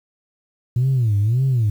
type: tone with vibrato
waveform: sine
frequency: 116.54 Hz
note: A#2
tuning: in tune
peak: -13 dBFS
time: 0.76-1.7 s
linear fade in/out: 5 ms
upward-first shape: sine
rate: 1.8 Hz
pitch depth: 250 cents each way
effects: tanh soft clip ceiling -12 dBFS + 8-bit